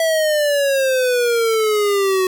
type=exponential sweep; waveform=square; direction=down; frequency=659.3 to 370 Hz; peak=-15 dBFS; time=0-2.27 s; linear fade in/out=2 ms; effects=none